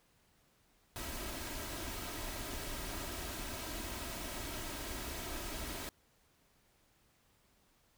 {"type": "noise with comb filter", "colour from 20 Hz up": "pink", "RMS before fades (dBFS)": -42, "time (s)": [0.96, 5.89], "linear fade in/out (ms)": 0, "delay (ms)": 3.1, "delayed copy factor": 0.5, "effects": ["pink hiss -71 dBFS RMS until 7.97 s"]}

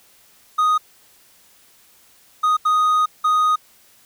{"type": "tone bursts at uneven times", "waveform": "triangle", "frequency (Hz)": 1244.5, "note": "D#6", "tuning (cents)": 0, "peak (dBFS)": -12, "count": 4, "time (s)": [[0.58, 0.78], [2.43, 2.57], [2.65, 3.06], [3.24, 3.56]], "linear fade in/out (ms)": 10, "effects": ["white hiss -53 dBFS RMS until 4.05 s"]}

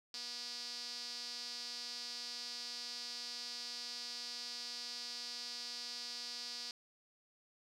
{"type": "tone with band-pass filter", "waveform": "sawtooth", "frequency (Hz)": 242, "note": "B3", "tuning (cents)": -35, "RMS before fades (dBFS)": -45, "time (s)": [0.14, 6.71], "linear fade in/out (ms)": 2, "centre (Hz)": 4800, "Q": 5.8, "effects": []}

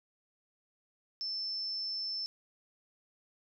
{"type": "tone", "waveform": "sine", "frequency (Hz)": 5300, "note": "E8", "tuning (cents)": 9, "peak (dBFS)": -34, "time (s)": [1.21, 2.26], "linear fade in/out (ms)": 0, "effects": []}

